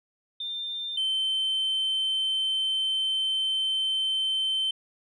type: tone pair in turn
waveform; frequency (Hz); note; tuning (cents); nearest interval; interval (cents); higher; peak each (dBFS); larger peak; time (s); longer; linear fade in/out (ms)
sine; 3596 / 3090; A7 / G7; +37 / -26; minor third; 263; first; -30 / -22; second; 0.4-0.97 / 0.97-4.71; second; 5
effects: tanh soft clip ceiling -22 dBFS